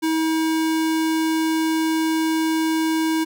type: tone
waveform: square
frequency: 320 Hz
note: D#4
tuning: 49 cents sharp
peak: -19 dBFS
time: 0.02-3.25 s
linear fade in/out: 20 ms
effects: none